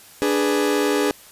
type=chord; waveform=40% pulse; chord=G# diminished; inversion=second; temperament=equal; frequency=293.7 / 415.3 / 493.9 Hz; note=D4 / G#4 / B4; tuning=0 / 0 / 0 cents; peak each=-21 / -20 / -24 dBFS; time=0.22-1.11 s; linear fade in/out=0 ms; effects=white hiss -46 dBFS RMS until 1.31 s + resampled to 32000 Hz